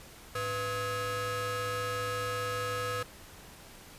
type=ring-modulated tone; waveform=30% pulse; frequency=390.1 Hz; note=G4; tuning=8 cents flat; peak=-26 dBFS; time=0.35-3.03 s; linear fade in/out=5 ms; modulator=887 Hz; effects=pink hiss -51 dBFS RMS until 3.98 s + resampled to 32000 Hz